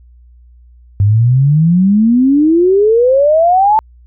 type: exponential sweep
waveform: sine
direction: up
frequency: 97.7 to 890 Hz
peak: -6 dBFS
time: 1-3.79 s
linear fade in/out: 0 ms
effects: added 60 Hz sine -39 dBFS peak until 4.06 s